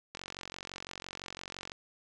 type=click train; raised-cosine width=0.2 ms; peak=-23 dBFS; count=73; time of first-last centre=0.15-1.719 s; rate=45.9 Hz; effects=resampled to 22050 Hz